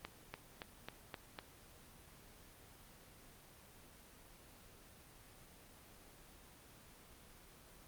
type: accelerating click train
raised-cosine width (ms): 0.3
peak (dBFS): -27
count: 6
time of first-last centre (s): 0.05-1.389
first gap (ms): 290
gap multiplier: 0.96
effects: pink hiss -60 dBFS RMS until 7.87 s + Opus 24 kbps